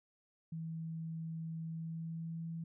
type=tone with pitch glide; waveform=sine; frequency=162.5 to 164.96 Hz; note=E3 to E3; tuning=-24 to +2 cents; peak=-39 dBFS; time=0.52-2.64 s; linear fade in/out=5 ms; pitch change=+26 cents; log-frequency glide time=1.66-2.47 s; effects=none